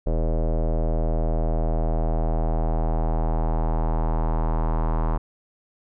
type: tone with low-pass filter sweep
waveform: square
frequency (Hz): 40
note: D#1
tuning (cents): +49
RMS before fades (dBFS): -22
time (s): 0.06-5.18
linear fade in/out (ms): 10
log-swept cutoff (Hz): 560 to 1000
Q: 3.2
effects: none